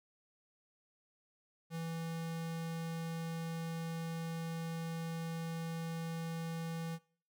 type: tone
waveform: square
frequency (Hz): 164.81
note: E3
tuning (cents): 0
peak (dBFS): -39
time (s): 1.7-6.99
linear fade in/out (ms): 50
effects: noise-tail reverb RT60 0.5 s tail -22 dB re dry